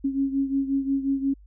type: beating tone pair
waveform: sine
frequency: 272.3 / 277.9 Hz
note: C#4 / C#4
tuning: -31 / +4 cents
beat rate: 5.6 Hz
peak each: -23 / -28 dBFS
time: 0.04-1.34 s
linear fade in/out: 10 ms
effects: added 50 Hz sine -47 dBFS peak until 1.46 s